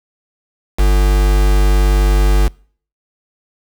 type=tone with quantisation; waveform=triangle; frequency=49.39 Hz; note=G1; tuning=14 cents sharp; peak=-6 dBFS; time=0.78-2.49 s; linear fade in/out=20 ms; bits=3; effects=noise-tail reverb RT60 0.5 s tail -26 dB re dry